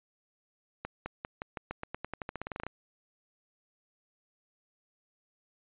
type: accelerating click train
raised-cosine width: 0.5 ms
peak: -21 dBFS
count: 20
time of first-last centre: 0.85-2.666 s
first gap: 210 ms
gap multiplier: 0.9
effects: resampled to 8000 Hz